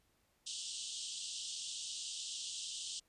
pink band-pass noise, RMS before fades -44 dBFS, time 0.46-3 s, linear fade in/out 10 ms, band 2900 to 8800 Hz, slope 96 dB/octave, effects pink hiss -75 dBFS RMS until 3.08 s + resampled to 32000 Hz

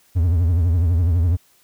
triangle tone with vibrato, 85.4 Hz, F2, 38 cents flat, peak -12 dBFS, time 0.15-1.37 s, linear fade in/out 20 ms, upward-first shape triangle, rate 12 Hz, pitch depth 160 cents each way, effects white hiss -57 dBFS RMS until 1.63 s

